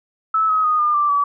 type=tone with pitch steps; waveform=sine; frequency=1305 / 1271.5 / 1238.9 / 1207.1 / 1176.1 / 1146 Hz; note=E6 / D#6 / D#6 / D6 / D6 / D6; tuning=-18 / +37 / -8 / +47 / +2 / -43 cents; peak=-14 dBFS; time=0.34-1.24 s; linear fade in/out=5 ms; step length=150 ms; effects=none